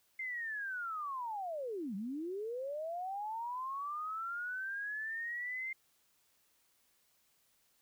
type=linear two-way sweep; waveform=sine; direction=down then up; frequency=2105 to 185 to 2105 Hz; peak=-37 dBFS; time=0.19-5.73 s; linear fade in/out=5 ms; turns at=1.95 s; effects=white hiss -73 dBFS RMS until 7.81 s